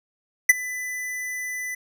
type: tone with ADSR envelope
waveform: square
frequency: 1998 Hz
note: B6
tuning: 20 cents sharp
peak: -8 dBFS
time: 0.49-1.75 s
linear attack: 7 ms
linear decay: 24 ms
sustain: -21 dB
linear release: 8 ms
effects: none